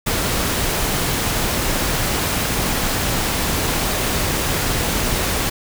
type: noise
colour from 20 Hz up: pink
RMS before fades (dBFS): -20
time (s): 0.06-5.5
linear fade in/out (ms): 10
effects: none